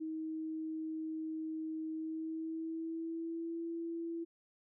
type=tone with pitch glide; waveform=sine; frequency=316.8 to 334.1 Hz; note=D#4 to E4; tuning=+31 to +23 cents; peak=-37 dBFS; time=0-4.25 s; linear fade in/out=20 ms; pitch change=+92 cents; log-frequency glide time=1.92-3.62 s; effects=none